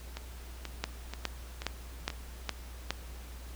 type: two click trains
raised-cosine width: 0.2 ms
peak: -21 / -13 dBFS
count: 5 / 6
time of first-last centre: 0.17-2.102 / 0.84-2.906 s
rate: 2.07 / 2.42 Hz
effects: added 60 Hz sine -43 dBFS peak until 3.55 s + pink hiss -52 dBFS RMS until 3.55 s